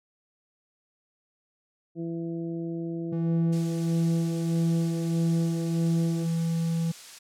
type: harmonic tone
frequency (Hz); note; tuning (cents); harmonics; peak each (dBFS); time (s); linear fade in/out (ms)
167.1; E3; +24; 1 / 2 / 3 / 4; -33 / -32 / -44 / -48; 1.95-6.27; 50
type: tone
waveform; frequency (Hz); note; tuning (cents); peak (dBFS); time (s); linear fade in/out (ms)
triangle; 165.5; E3; +7; -22; 3.12-6.92; 10
type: noise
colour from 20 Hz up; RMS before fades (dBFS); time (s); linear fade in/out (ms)
blue; -39; 3.52-7.19; 10
effects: low-pass 7000 Hz 12 dB/octave